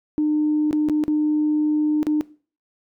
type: tone with dropouts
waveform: sine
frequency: 302.8 Hz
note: D#4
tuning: 47 cents flat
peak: -16 dBFS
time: 0.18-2.21 s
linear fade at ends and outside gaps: 0 ms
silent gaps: 0.71-0.729 / 0.887-0.897 / 1.038-1.08 / 2.03-2.068 s
effects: noise-tail reverb RT60 0.4 s tail -20 dB re dry + tanh soft clip ceiling -12 dBFS